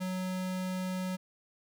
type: tone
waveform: square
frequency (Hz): 185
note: F#3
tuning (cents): 0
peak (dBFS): -33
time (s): 0-1.17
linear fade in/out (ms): 20
effects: none